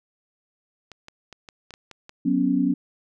clicks, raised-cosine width 0.2 ms, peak -24 dBFS, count 8, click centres 0.917 / 1.084 / 1.327 / 1.488 / 1.707 / 1.739 / 1.913 / 2.094 s
sine chord, F# suspended fourth, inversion none, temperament just, 185 / 246.7 / 277.5 Hz, F#3 / B3 / C#4, 0 / -2 / +2 cents, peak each -25 / -23 / -21 dBFS, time 2.25-2.74 s, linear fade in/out 10 ms
effects none

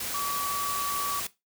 sine tone in noise, 1142 Hz, D6, 49 cents flat, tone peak -29 dBFS, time 0.14-1.2 s, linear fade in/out 5 ms, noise white, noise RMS -33 dBFS, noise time 0-1.27 s, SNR +1 dB, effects noise-tail reverb RT60 0.2 s tail -17 dB re dry

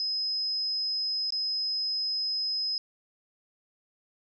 sine tone with dropouts, 5080 Hz, D#8, 35 cents sharp, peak -27 dBFS, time 0-2.78 s, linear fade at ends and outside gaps 1 ms, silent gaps 1.305-1.323 s, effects none

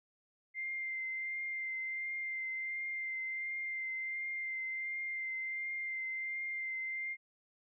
sine tone with vibrato, 2093 Hz, C7, in tune, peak -36 dBFS, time 0.54-7.17 s, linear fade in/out 50 ms, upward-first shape triangle, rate 1.4 Hz, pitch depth 19 cents each way, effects none

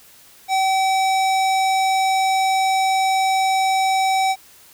square tone with low-pass filter, 766 Hz, G5, 40 cents flat, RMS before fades -18 dBFS, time 0.48-4.36 s, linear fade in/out 50 ms, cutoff 8300 Hz, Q 0.94, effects white hiss -48 dBFS RMS until 4.73 s

